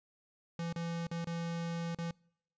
square tone with dropouts, 168.5 Hz, E3, 38 cents sharp, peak -36 dBFS, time 0.59-2.11 s, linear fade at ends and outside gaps 2 ms, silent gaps 0.727-0.76 / 1.069-1.113 / 1.245-1.271 / 1.948-1.986 s, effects noise-tail reverb RT60 0.7 s tail -26 dB re dry + resampled to 16000 Hz

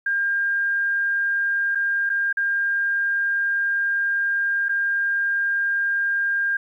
sine tone with dropouts, 1605 Hz, G6, 40 cents sharp, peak -19 dBFS, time 0.06-6.57 s, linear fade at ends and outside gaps 5 ms, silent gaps 1.75-1.754 / 2.094-2.099 / 2.328-2.37 / 4.685-4.692 s, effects 10-bit

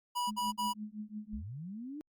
square tone bursts, 976 Hz, B5, 21 cents flat, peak -32 dBFS, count 3, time 0.15-0.736 s, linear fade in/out 20 ms, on 160 ms, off 53 ms
sine tone with tremolo, 212.1 Hz, G#3, 37 cents sharp, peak -36 dBFS, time 0.27-1.44 s, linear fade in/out 10 ms, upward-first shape triangle, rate 5.8 Hz, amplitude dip 100%
sine linear sweep, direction up, 50.2 to 311.1 Hz, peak -40 dBFS, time 1.33-2.01 s, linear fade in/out 0 ms
effects Opus 48 kbps

